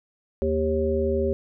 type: harmonic tone with a mistuned harmonic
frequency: 77.78 Hz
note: D#2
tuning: in tune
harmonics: 1 / 3 / 5 / 7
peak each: -27 / -29 / -24 / -27 dBFS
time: 0.42-1.33 s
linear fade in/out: 0 ms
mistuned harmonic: 5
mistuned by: +25 cents
effects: none